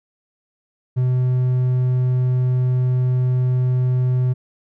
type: tone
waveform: triangle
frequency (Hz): 126.6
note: B2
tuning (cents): +43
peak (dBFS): -13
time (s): 0.96-4.34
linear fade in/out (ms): 20
effects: none